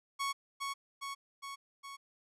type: tone with echo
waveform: sawtooth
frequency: 1108.7 Hz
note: C#6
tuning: in tune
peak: -29 dBFS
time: 0.19-0.33 s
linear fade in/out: 20 ms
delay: 410 ms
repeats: 4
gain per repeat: -3 dB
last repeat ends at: 1.97 s
effects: low-pass 11000 Hz 12 dB/octave